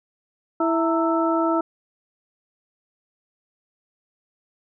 harmonic tone with a mistuned harmonic, 329.6 Hz, E4, in tune, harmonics 1 / 2 / 3 / 4, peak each -21 / -24 / -27 / -25 dBFS, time 0.6-1.61 s, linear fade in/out 5 ms, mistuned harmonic 3, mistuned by -130 cents, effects none

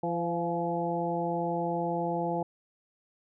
harmonic tone with a mistuned harmonic, 170.1 Hz, F3, 45 cents flat, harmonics 1 / 2 / 3 / 4 / 5, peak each -34 / -34 / -34 / -34 / -34 dBFS, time 0.03-2.43 s, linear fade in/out 5 ms, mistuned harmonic 4, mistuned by +31 cents, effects none

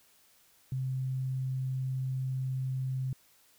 sine tone, 130.81 Hz, C3, in tune, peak -30 dBFS, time 0.72-3.13 s, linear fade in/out 2 ms, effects white hiss -64 dBFS RMS until 3.58 s

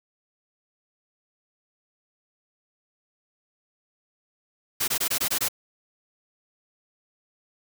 white noise bursts, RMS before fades -25 dBFS, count 7, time 4.8-5.486 s, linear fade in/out 10 ms, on 80 ms, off 21 ms, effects none

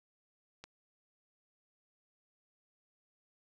click, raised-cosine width 0.2 ms, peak -30 dBFS, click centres 0.64 s, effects 12-bit

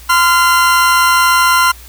40% pulse tone pair together, 1026 / 1388 Hz, C6 / F6, -34 / -11 cents, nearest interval perfect fourth, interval 523 cents, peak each -10 dBFS, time 0.09-1.72 s, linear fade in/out 10 ms, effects added 60 Hz sine -35 dBFS peak until 1.88 s + white hiss -39 dBFS RMS until 1.88 s

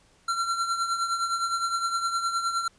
square tone with tremolo, 1364 Hz, F6, 41 cents flat, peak -23 dBFS, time 0.28-2.68 s, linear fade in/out 5 ms, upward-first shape triangle, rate 9.7 Hz, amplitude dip 65%, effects pink hiss -61 dBFS RMS until 2.78 s + resampled to 22050 Hz

